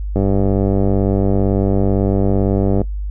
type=click train; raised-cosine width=2 ms; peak=-4 dBFS; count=261; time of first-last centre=0.16-2.816 s; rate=97.9 Hz; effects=noise-tail reverb RT60 0.1 s tail -18 dB re dry + added 50 Hz sine -20 dBFS peak until 3.1 s